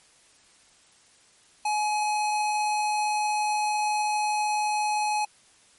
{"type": "tone", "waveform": "square", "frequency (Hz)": 844, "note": "G#5", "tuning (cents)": 28, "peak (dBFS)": -24, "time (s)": [1.65, 5.25], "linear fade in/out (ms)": 5, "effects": ["white hiss -58 dBFS RMS until 5.78 s", "MP3 48 kbps"]}